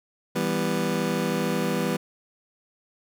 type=chord; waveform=25% pulse; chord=E minor; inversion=none; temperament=just; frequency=164.81 / 197.78 / 247.2 Hz; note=E3 / G3 / B3; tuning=0 / +16 / +2 cents; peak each=-25 / -24 / -25 dBFS; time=0.35-1.97 s; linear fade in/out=10 ms; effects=none